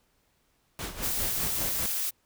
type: noise with tremolo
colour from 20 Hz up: pink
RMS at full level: -34 dBFS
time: 0.79-1.86 s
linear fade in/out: 0 ms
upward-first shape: sine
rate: 5 Hz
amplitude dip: 70%
type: noise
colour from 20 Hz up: blue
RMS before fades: -30 dBFS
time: 1.02-2.11 s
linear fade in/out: 20 ms
effects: pink hiss -70 dBFS RMS until 2.25 s